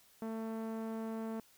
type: tone with low-pass filter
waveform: sawtooth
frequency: 223.1 Hz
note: A3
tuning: 24 cents sharp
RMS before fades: -40 dBFS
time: 0.22-1.4 s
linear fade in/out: 2 ms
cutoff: 1100 Hz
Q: 0.73
effects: white hiss -65 dBFS RMS until 1.57 s